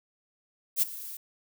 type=noise with ADSR envelope; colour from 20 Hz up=violet; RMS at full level=-22 dBFS; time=0.76-1.17 s; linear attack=59 ms; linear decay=20 ms; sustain=-18 dB; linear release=4 ms; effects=none